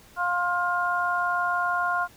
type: harmonic tone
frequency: 353.3 Hz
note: F4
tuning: 20 cents sharp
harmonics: 2 / 3 / 4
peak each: -28 / -27 / -26 dBFS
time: 0.16-2.08 s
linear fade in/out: 50 ms
effects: pink hiss -53 dBFS RMS until 2.16 s